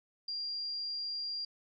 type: tone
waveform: sine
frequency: 4776 Hz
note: D8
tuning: 28 cents sharp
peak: -35 dBFS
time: 0.28-1.45 s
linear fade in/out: 5 ms
effects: none